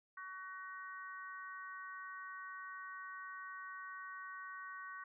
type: harmonic tone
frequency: 375.9 Hz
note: F#4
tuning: 27 cents sharp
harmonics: 3 / 4 / 5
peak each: -49 / -50 / -52 dBFS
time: 0.17-5.04 s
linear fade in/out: 5 ms
effects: none